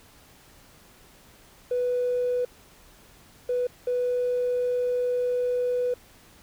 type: tone bursts at uneven times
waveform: triangle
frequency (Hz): 493.9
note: B4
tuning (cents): 0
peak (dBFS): -19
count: 3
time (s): 1.71-2.45 / 3.49-3.67 / 3.87-5.94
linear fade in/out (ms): 5
effects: tanh soft clip ceiling -20 dBFS + pink hiss -54 dBFS RMS until 6.42 s